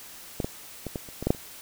clicks, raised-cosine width 2 ms, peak -14 / -15 / -19 / -17 / -30 / -19 / -10 / -6 / -29 dBFS, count 9, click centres 0.402 / 0.445 / 0.867 / 0.958 / 1.088 / 1.226 / 1.27 / 1.305 / 1.348 s, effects white hiss -45 dBFS RMS until 1.61 s

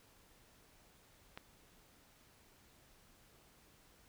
click, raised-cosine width 0.3 ms, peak -30 dBFS, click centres 1.375 s, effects pink hiss -66 dBFS RMS until 4.08 s

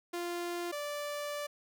sawtooth tone pair in turn, 347.8 / 584.9 Hz, F4 / D5, -7 / -7 cents, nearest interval major sixth, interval 900 cents, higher second, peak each -31 / -32 dBFS, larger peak first, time 0.13-0.72 / 0.72-1.47 s, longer second, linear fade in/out 10 ms, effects none

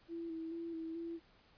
sine tone with vibrato, 330 Hz, E4, 2 cents sharp, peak -40 dBFS, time 0.08-1.2 s, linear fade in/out 50 ms, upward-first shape square, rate 2.3 Hz, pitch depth 26 cents each way, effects pink hiss -67 dBFS RMS until 1.57 s + resampled to 11025 Hz

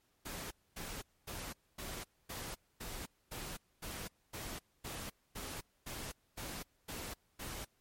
pink noise bursts, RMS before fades -44 dBFS, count 15, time 0.25-7.65 s, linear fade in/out 10 ms, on 260 ms, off 250 ms, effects pink hiss -75 dBFS RMS until 7.8 s + MP3 64 kbps

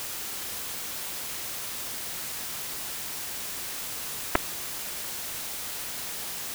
clicks, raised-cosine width 0.5 ms, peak -4 dBFS, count 2, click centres 4.353 / 4.356 s, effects white hiss -35 dBFS RMS until 6.54 s

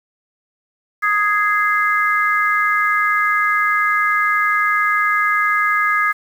sine chord, Ab major, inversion second, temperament just, 1245.9 / 1661.2 / 2077 Hz, Eb6 / Ab6 / C7, +2 / 0 / -13 cents, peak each -17 / -18 / -20 dBFS, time 1.02-6.13 s, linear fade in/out 20 ms, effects 7-bit

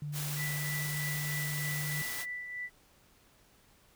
sine tone, 147.4 Hz, D3, 7 cents sharp, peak -35 dBFS, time 0.02-2.02 s, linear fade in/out 2 ms
white noise, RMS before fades -39 dBFS, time 0.12-2.26 s, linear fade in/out 50 ms
sine tone with tremolo, 1975.5 Hz, B6, in tune, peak -35 dBFS, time 0.36-2.7 s, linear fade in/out 50 ms, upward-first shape triangle, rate 3.2 Hz, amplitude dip 50%
effects pink hiss -64 dBFS RMS until 3.95 s

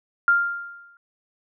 sine tone with exponential decay, 1396.9 Hz, F6, in tune, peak -12 dBFS, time 0.28-0.97 s, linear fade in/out 1 ms, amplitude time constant 150 ms, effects none

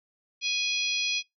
harmonic tone, 830.6 Hz, G#5, in tune, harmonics 3 / 4 / 5 / 6 / 7, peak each -29 / -31 / -33 / -35 / -36 dBFS, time 0.41-1.23 s, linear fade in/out 50 ms, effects noise-tail reverb RT60 0.2 s tail -26 dB re dry

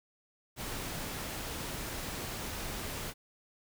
pink noise, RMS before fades -39 dBFS, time 0.56-3.14 s, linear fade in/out 50 ms, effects none

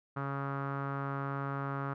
sawtooth tone with low-pass filter, 138.59 Hz, C#3, in tune, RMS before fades -36 dBFS, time 0.16-1.94 s, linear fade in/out 10 ms, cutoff 1300 Hz, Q 4.5, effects none

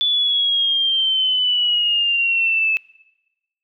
sine exponential sweep, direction down, 3474 to 2607 Hz, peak -15 dBFS, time 0.01-2.77 s, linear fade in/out 0 ms, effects noise-tail reverb RT60 1.0 s tail -23 dB re dry

